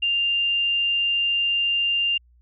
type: tone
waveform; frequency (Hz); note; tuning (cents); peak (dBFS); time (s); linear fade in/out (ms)
sine; 2794; F7; 0; -19; 0.02-2.18; 10
effects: added 60 Hz sine -53 dBFS peak until 2.41 s